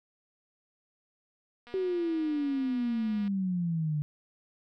click train, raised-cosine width 0.3 ms, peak -35 dBFS, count 387, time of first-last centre 1.67-3.278 s, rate 240 Hz
sine exponential sweep, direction down, 384.2 to 146.7 Hz, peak -27 dBFS, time 1.74-4.02 s, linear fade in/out 0 ms
effects none

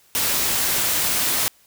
white noise, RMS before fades -21 dBFS, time 0.15-1.48 s, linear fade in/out 0 ms, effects white hiss -56 dBFS RMS until 1.66 s

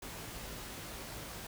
pink noise with comb filter, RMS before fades -45 dBFS, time 0.02-1.47 s, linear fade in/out 5 ms, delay 18 ms, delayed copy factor +0.5, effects none

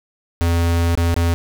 square tone with dropouts, 84.8 Hz, E2, 50 cents sharp, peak -15 dBFS, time 0.41-1.34 s, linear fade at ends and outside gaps 0 ms, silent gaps 0.952-0.975 / 1.142-1.164 s, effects none

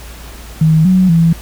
sine tone with pitch steps, 158.3 / 185.5 / 165.8 Hz, D#3 / F#3 / E3, +30 / +5 / +10 cents, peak -6 dBFS, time 0.61-1.33 s, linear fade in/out 5 ms, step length 240 ms, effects added 57 Hz sine -31 dBFS peak until 1.41 s + pink hiss -35 dBFS RMS until 1.41 s

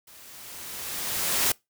white noise with level ramp, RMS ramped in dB -50 to -22 dBFS, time 0.07-1.52 s, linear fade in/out 5 ms, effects noise-tail reverb RT60 0.2 s tail -24 dB re dry

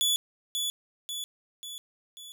sawtooth tone with echo, 3436 Hz, A7, 42 cents flat, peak -20 dBFS, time 0.01-0.16 s, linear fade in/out 0 ms, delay 540 ms, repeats 4, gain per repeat -5 dB, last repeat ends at 2.32 s, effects none

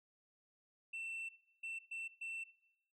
sine tone bursts at uneven times, 2686 Hz, E7, 32 cents sharp, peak -39 dBFS, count 4, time 0.93-1.29 / 1.63-1.79 / 1.91-2.08 / 2.21-2.44 s, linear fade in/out 10 ms, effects noise-tail reverb RT60 0.8 s tail -19 dB re dry + tanh soft clip ceiling -41 dBFS

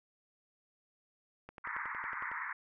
click train, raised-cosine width 0.5 ms, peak -32 dBFS, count 10, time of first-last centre 1.49-2.316 s, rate 10.9 Hz
white band-pass noise, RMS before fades -40 dBFS, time 1.64-2.53 s, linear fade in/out 5 ms, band 910 to 2100 Hz, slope 96 dB/octave
effects none

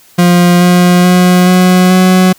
40% pulse tone with pitch steps, 176 / 178.15 / 180.32 / 182.52 / 184.75 Hz, F3 / F3 / F#3 / F#3 / F#3, +14 / +35 / -44 / -23 / -2 cents, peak -3 dBFS, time 0.18-2.33 s, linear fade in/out 10 ms, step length 430 ms, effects white hiss -43 dBFS RMS until 2.38 s

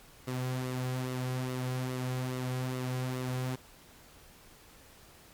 sawtooth tone with flanger, 127.7 Hz, C3, 42 cents flat, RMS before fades -34 dBFS, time 0.27-3.56 s, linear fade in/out 10 ms, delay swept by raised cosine 1.2 to 3.4 ms, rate 2.4 Hz, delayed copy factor -0.5, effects pink hiss -56 dBFS RMS until 5.33 s + MP3 96 kbps

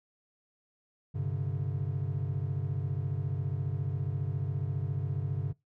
triangle chord, G suspended fourth, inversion none, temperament equal with one note detuned, 98 / 130.81 / 145.4 Hz, G2 / C3 / D3, 0 / 0 / -17 cents, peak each -32 / -32 / -32 dBFS, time 1.14-5.53 s, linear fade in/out 20 ms, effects noise-tail reverb RT60 0.2 s tail -23 dB re dry + tanh soft clip ceiling -18 dBFS

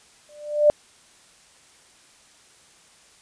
sine tone with exponential growth, 594 Hz, D5, 20 cents sharp, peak -9 dBFS, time 0.29-0.7 s, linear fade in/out 0 ms, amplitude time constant 88 ms, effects white hiss -54 dBFS RMS until 3.21 s + resampled to 22050 Hz

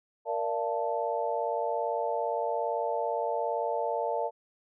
sine chord, Bb major seventh, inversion none, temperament equal with one note detuned, 466.2 / 587.3 / 684.9 / 880 Hz, Bb4 / D5 / F5 / A5, 0 / 0 / -34 / 0 cents, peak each -33 dBFS, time 0.25-4.31 s, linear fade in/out 50 ms, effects none

